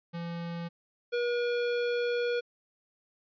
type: tone pair in turn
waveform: square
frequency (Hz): 170 / 480.8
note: F3 / B4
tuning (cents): -46 / -46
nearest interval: octave + tritone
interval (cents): 1800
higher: second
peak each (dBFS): -35 / -28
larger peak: second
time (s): 0.13-0.69 / 1.12-2.41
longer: second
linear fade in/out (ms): 20
effects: resampled to 11025 Hz